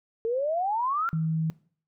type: exponential sweep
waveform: sine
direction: up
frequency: 442.3 to 1400 Hz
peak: -24 dBFS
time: 0.25-1.09 s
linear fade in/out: 0 ms
type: tone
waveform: sine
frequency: 160.2 Hz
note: E3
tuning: 49 cents flat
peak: -24 dBFS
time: 1.13-1.5 s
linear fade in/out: 0 ms
effects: noise-tail reverb RT60 0.5 s tail -21 dB re dry